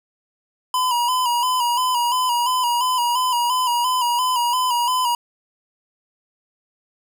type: tone with vibrato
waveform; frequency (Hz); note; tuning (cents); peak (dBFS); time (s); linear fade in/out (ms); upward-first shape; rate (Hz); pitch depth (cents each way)
square; 984; B5; -7; -18; 0.74-5.15; 2; square; 2.9; 50
effects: none